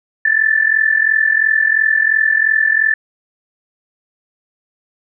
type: tone with amplitude modulation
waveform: sine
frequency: 1760 Hz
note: A6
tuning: in tune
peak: -7 dBFS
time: 0.25-2.94 s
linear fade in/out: 5 ms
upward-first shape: sine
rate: 42.9 Hz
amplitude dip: 80%
effects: none